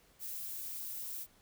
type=noise; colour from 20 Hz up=violet; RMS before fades=-42 dBFS; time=0.19-1.27 s; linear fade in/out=50 ms; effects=pink hiss -66 dBFS RMS until 1.41 s